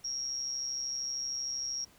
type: tone with amplitude modulation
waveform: sine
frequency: 5600 Hz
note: F8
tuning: 4 cents sharp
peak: -30 dBFS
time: 0.04-1.85 s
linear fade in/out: 10 ms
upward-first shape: sine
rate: 133 Hz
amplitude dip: 65%
effects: pink hiss -61 dBFS RMS until 1.98 s